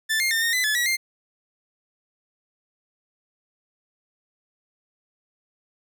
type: tone with pitch steps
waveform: sawtooth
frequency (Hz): 1763 / 2120 / 1809 / 1845 / 2009 / 1721 / 1928 / 2104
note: A6 / C7 / A6 / A#6 / B6 / A6 / B6 / C7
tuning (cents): +3 / +22 / +48 / -18 / +29 / -39 / -42 / +9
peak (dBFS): -17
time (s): 0.09-0.97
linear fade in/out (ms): 20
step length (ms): 110
effects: none